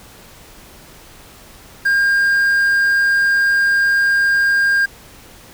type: tone with quantisation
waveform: triangle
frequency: 1607 Hz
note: G6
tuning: 43 cents sharp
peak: -10 dBFS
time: 1.85-4.86 s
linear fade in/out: 10 ms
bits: 6
effects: pink hiss -42 dBFS RMS until 5.53 s